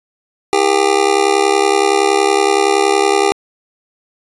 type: tone with amplitude modulation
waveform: 25% pulse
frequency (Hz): 399.4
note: G4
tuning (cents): +32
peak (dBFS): -3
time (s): 0.53-3.32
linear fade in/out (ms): 0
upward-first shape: sine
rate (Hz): 70.7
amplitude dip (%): 85
effects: resampled to 24000 Hz